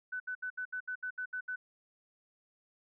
sine tone bursts, 1500 Hz, F#6, 23 cents sharp, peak -35 dBFS, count 10, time 0.12-1.56 s, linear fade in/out 10 ms, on 81 ms, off 70 ms, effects none

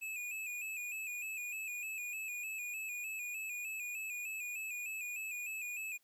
square tone with vibrato, 2524 Hz, D#7, 24 cents sharp, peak -40 dBFS, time 0.01-5.98 s, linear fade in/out 20 ms, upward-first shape square, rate 3.3 Hz, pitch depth 53 cents each way, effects white hiss -75 dBFS RMS until 6.03 s + high-pass 150 Hz 12 dB/octave

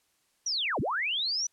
sine linear two-way sweep, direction down then up, 6010 to 82.41 to 6010 Hz, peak -27 dBFS, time 0.46-1.47 s, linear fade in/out 5 ms, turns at 0.8 s, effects white hiss -71 dBFS RMS until 1.52 s + low-pass 11000 Hz 12 dB/octave

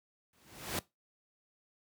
pink noise with exponential growth, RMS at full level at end -32 dBFS, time 0.33-0.79 s, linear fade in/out 2 ms, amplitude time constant 100 ms, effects noise-tail reverb RT60 0.2 s tail -20 dB re dry + high-pass 80 Hz 12 dB/octave

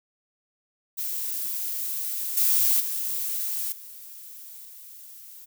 violet noise with level steps, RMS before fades -30 / -21 / -29 / -43 / -45 dBFS, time 0.97-5.46 s, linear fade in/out 20 ms, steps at 2.37 / 2.8 / 3.72 / 4.65 s, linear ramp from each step 2 ms, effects none

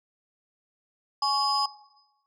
sine tone cluster, 836 / 1108 / 5010 Hz, G#5 / C#6 / D#8, +11 / -1 / +11 cents, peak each -26 / -25 / -25 dBFS, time 1.22-1.66 s, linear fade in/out 5 ms, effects noise-tail reverb RT60 1.0 s tail -18 dB re dry + tanh soft clip ceiling -18 dBFS

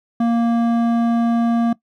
triangle tone with hard clipping, 233.1 Hz, A#3, in tune, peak -16 dBFS, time 0.2-1.73 s, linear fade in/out 5 ms, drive 14 dB, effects noise-tail reverb RT60 0.1 s tail -19 dB re dry

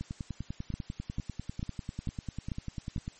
two click trains, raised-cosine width 5 ms, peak -23 / -21 dBFS, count 32 / 6, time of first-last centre 0.01-3.079 / 0.74-2.962 s, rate 10.1 / 2.25 Hz, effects white hiss -56 dBFS RMS until 3.19 s + MP3 32 kbps

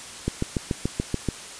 click train, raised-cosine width 3 ms, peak -10 dBFS, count 8, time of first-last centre 0.28-1.287 s, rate 6.95 Hz, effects white hiss -39 dBFS RMS until 1.59 s + resampled to 22050 Hz

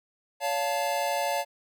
square chord, Db augmented, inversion none, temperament equal with one note detuned, 566.3 / 698.5 / 880 Hz, Db5 / F5 / A5, +37 / 0 / 0 cents, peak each -31 dBFS, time 0.4-1.45 s, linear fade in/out 50 ms, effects none

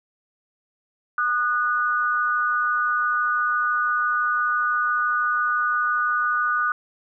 sine tone pair together, 1218.9 / 1473 Hz, D#6 / F#6, -36 / -8 cents, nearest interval minor third, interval 328 cents, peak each -22 dBFS, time 1.18-6.72 s, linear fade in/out 2 ms, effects none

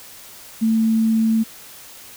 sine tone, 222.9 Hz, A3, 23 cents sharp, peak -14 dBFS, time 0.61-1.44 s, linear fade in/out 20 ms, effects white hiss -41 dBFS RMS until 2.16 s

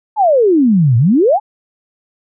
sine exponential two-way sweep, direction down then up, 896 to 110.6 to 896 Hz, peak -7 dBFS, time 0.16-1.4 s, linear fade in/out 50 ms, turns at 0.97 s, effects none

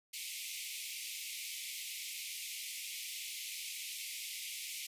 pink high-pass noise, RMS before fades -43 dBFS, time 0.13-4.87 s, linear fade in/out 10 ms, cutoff 2100 Hz, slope 96 dB/octave, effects resampled to 32000 Hz

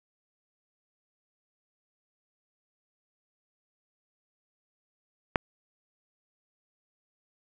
click, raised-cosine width 0.5 ms, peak -7 dBFS, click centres 5.358 s, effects none

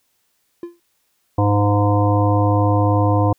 triangle tone with exponential decay, 344.8 Hz, F4, 22 cents flat, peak -21 dBFS, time 0.63-0.8 s, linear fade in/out 2 ms, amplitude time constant 36 ms
harmonic tone, 102.6 Hz, G#2, 21 cents flat, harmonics 1 / 3 / 5 / 7 / 9 / 10, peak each -15 / -20 / -22 / -23 / -25 / -25 dBFS, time 1.38-3.33 s, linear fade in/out 5 ms
effects white hiss -66 dBFS RMS until 3.38 s

